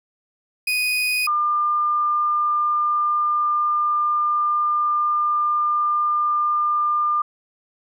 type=tone pair in turn; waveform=35% pulse / sine; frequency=2489 / 1200.7 Hz; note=D#7 / D6; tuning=0 / +38 cents; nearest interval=octave + minor second; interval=1262 cents; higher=first; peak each=-17 dBFS; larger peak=neither; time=0.67-1.27 / 1.27-7.22 s; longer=second; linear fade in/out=5 ms; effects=none